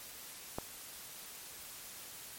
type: click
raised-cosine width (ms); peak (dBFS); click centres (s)
1; -22; 0.585
effects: white hiss -49 dBFS RMS until 2.38 s + MP3 64 kbps